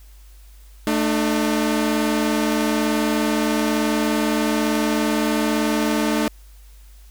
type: tone pair together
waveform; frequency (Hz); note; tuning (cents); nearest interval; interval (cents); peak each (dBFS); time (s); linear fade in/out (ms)
sawtooth; 220 / 301.1; A3 / D4; 0 / +43; perfect fourth; 543; -17; 0.87-6.28; 0
effects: added 50 Hz sine -42 dBFS peak until 7.1 s + white hiss -55 dBFS RMS until 7.1 s